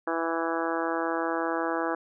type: harmonic tone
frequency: 165.2 Hz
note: E3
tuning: 4 cents sharp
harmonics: 2 / 3 / 4 / 5 / 6 / 7 / 8 / 9 / 10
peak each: -31 / -33 / -34 / -35 / -36 / -36 / -37 / -38 / -38 dBFS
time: 0.07-1.95 s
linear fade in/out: 5 ms
effects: none